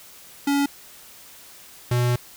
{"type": "tone pair in turn", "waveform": "square", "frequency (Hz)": [282.3, 122.24], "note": ["C#4", "B2"], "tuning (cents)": [32, -17], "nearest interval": "octave + major second", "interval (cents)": 1449, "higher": "first", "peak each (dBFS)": -19, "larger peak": "neither", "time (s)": [[0.47, 0.66], [1.91, 2.16]], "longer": "second", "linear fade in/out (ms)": 5, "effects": ["white hiss -46 dBFS RMS until 2.36 s"]}